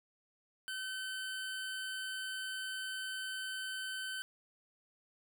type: tone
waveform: 25% pulse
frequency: 1530 Hz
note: G6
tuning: 42 cents flat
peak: -35 dBFS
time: 0.68-4.22 s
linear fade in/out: 0 ms
effects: none